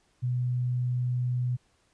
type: tone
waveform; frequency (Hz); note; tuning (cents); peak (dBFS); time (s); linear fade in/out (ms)
sine; 124.2; B2; +10; -25; 0.22-1.57; 20
effects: pink hiss -68 dBFS RMS until 1.93 s + resampled to 22050 Hz